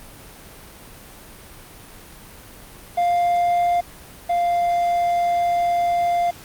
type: tone pair in turn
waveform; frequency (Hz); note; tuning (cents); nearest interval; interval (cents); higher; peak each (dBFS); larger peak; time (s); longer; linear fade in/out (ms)
triangle; 700 / 696.7; F5 / F5; +4 / -4; unison; 8; first; -14 / -15; first; 2.97-3.81 / 4.29-6.31; second; 10
effects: pink hiss -42 dBFS RMS until 6.44 s + Opus 32 kbps